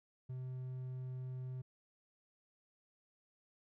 triangle tone, 128.3 Hz, C3, 34 cents flat, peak -39 dBFS, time 0.29-1.62 s, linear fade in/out 10 ms, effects none

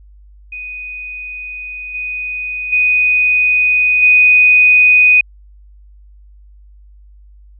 sine tone with level steps, 2489 Hz, D#7, in tune, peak -24 / -19 / -9 / -5 dBFS, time 0.52-5.21 s, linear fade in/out 5 ms, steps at 1.94 / 2.72 / 4.02 s, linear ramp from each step 10 ms, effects added 50 Hz sine -39 dBFS peak until 7.59 s

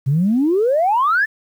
sine exponential sweep, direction up, 127.3 to 1802 Hz, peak -12 dBFS, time 0.06-1.26 s, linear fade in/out 20 ms, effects tanh soft clip ceiling -8 dBFS + 8-bit

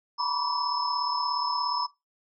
sine tone cluster, 957 / 994 / 1144 / 5240 Hz, A#5 / B5 / D6 / E8, +45 / +11 / -46 / -11 cents, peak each -31 dBFS, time 0.18-1.87 s, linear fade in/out 20 ms, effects noise-tail reverb RT60 0.2 s tail -18 dB re dry

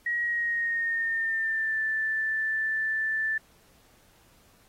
sine tone with pitch glide, 1900 to 1762.6 Hz, A#6 to A6, +33 to +3 cents, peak -25 dBFS, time 0.06-3.38 s, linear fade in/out 5 ms, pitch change -130 cents, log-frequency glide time 0.23-1.81 s, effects pink hiss -61 dBFS RMS until 4.68 s + AAC 48 kbps

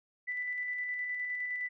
sine tone with tremolo, 1986 Hz, B6, 9 cents sharp, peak -32 dBFS, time 0.27-1.69 s, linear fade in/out 20 ms, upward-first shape square, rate 9.7 Hz, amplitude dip 25%, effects none

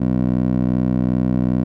15% pulse tone with band-pass filter, 62.6 Hz, B1, 24 cents sharp, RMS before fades -18 dBFS, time 0-1.64 s, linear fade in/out 10 ms, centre 240 Hz, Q 1.3, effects none

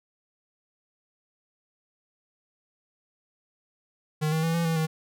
square tone with pitch steps, 153.9 / 159.2 / 164.3 / 168.3 / 163.4 / 158.7 Hz, D#3 / D#3 / E3 / E3 / E3 / D#3, -19 / +40 / -5 / +36 / -15 / +35 cents, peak -24 dBFS, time 4.21-4.87 s, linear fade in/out 20 ms, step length 110 ms, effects none

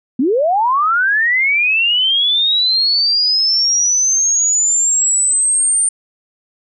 sine linear sweep, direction up, 230 to 8970 Hz, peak -11 dBFS, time 0.19-5.89 s, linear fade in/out 5 ms, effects none

